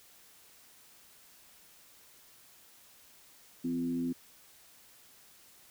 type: tone with frequency modulation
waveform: sine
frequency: 256.4 Hz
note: C4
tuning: 35 cents flat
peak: -30 dBFS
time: 3.64-4.13 s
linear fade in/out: 10 ms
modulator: 85.4 Hz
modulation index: 0.57
effects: white hiss -59 dBFS RMS until 5.7 s